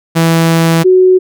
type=tone pair in turn; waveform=sawtooth / sine; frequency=164.81 / 370.4 Hz; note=E3 / F#4; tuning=0 / +2 cents; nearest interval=octave + major second; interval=1402 cents; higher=second; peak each=-3 dBFS; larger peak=neither; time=0.15-0.84 / 0.84-1.19 s; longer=first; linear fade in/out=20 ms; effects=none